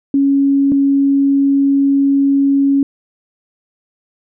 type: tone pair in turn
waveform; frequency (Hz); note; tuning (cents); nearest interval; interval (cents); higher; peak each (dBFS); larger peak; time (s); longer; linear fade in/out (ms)
sine; 277.2 / 277.2; C#4 / C#4; 0 / 0; unison; 0; neither; -9; neither; 0.14-0.72 / 0.72-2.83; second; 2
effects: none